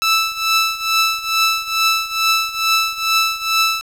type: tone with tremolo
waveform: 15% pulse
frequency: 1318.5 Hz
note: E6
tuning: in tune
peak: -5 dBFS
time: 0.02-3.81 s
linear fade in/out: 0 ms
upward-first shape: triangle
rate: 2.3 Hz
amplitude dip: 85%
effects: low-pass 12000 Hz 12 dB/octave + 7-bit